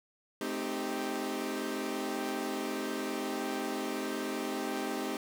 sawtooth chord, A half-diminished seventh, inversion none, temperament equal with one note detuned, 216.1 / 261.6 / 311.1 / 392 Hz, A3 / C4 / Eb4 / G4, -31 / 0 / 0 / 0 cents, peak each -37 / -34 / -35 / -34 dBFS, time 0.41-5.17 s, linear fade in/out 2 ms, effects none

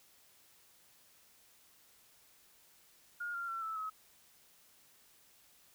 sine tone with pitch steps, 1424 / 1386.7 / 1350.3 / 1314.9 / 1280.4 Hz, F6 / F6 / E6 / E6 / D#6, +33 / -13 / +41 / -5 / +49 cents, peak -37 dBFS, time 3.2-3.9 s, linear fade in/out 10 ms, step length 140 ms, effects white hiss -65 dBFS RMS until 5.74 s

